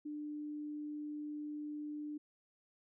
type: tone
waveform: sine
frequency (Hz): 298.1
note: D4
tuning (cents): +26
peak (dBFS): -40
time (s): 0.05-2.18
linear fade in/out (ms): 10
effects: none